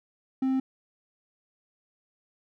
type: tone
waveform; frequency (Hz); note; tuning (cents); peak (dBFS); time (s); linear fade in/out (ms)
triangle; 263.4; C4; +12; -21; 0.42-0.6; 5
effects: none